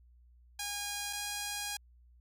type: tone pair in turn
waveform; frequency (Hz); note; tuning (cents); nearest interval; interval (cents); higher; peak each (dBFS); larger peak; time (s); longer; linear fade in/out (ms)
5% pulse; 817 / 820.3; G#5 / G#5; -29 / -22; unison; 7; second; -24; neither; 0.59-1.13 / 1.13-1.77; second; 5
effects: added 60 Hz sine -58 dBFS peak until 2.2 s